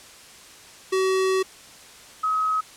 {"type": "tone pair in turn", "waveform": ["square", "sine"], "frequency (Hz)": [378.6, 1273.5], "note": ["F#4", "D#6"], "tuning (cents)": [40, 40], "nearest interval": "octave + major sixth", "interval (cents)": 2100, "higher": "second", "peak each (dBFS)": -20, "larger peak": "neither", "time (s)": [[0.92, 1.43], [2.23, 2.61]], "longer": "first", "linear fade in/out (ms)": 10, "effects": ["white hiss -46 dBFS RMS until 2.76 s", "low-pass 9000 Hz 12 dB/octave"]}